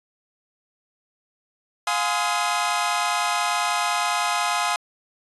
sawtooth tone cluster, 706 / 832 / 1030 / 1263 Hz, F5 / G#5 / C6 / D#6, +19 / +3 / -28 / +26 cents, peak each -23 dBFS, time 1.87-4.76 s, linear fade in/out 2 ms, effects resampled to 24000 Hz

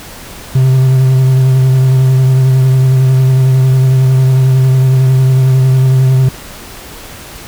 triangle tone with vibrato, 130.81 Hz, C3, in tune, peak -3 dBFS, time 0.55-6.29 s, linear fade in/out 5 ms, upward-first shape triangle, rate 11 Hz, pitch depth 28 cents each way, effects pink hiss -30 dBFS RMS until 7.47 s

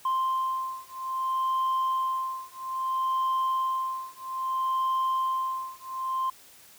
sine beating tone pair, 1046.5 / 1047.11 Hz, C6 / C6, 0 / +1 cents, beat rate 0.61 Hz, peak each -27 dBFS, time 0.05-6.3 s, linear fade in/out 5 ms, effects tanh soft clip ceiling -22 dBFS + white hiss -53 dBFS RMS until 6.78 s

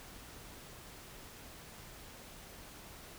silence, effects pink hiss -52 dBFS RMS until 3.18 s

